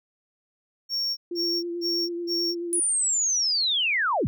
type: tone bursts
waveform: triangle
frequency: 5510 Hz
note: F8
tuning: 24 cents flat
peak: -23 dBFS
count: 4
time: 0.89-2.55 s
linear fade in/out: 50 ms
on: 280 ms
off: 180 ms
type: tone with vibrato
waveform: sine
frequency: 344.3 Hz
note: F4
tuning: 25 cents flat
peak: -28 dBFS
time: 1.31-2.8 s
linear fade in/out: 5 ms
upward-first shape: sine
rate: 9.2 Hz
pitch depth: 22 cents each way
type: linear sweep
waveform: sine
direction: down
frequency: 9960 to 73.42 Hz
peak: -21 dBFS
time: 2.73-4.27 s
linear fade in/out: 0 ms
effects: none